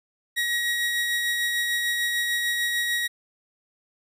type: tone with tremolo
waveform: 30% pulse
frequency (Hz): 1900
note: A#6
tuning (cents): +33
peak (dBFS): -19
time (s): 0.36-3.08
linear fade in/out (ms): 20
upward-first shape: triangle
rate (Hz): 6.7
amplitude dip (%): 30
effects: none